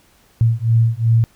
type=beating tone pair; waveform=sine; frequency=113.2 / 115.9 Hz; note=A2 / A#2; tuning=+50 / -10 cents; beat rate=2.7 Hz; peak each=-15 dBFS; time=0.41-1.24 s; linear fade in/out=0 ms; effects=pink hiss -54 dBFS RMS until 1.35 s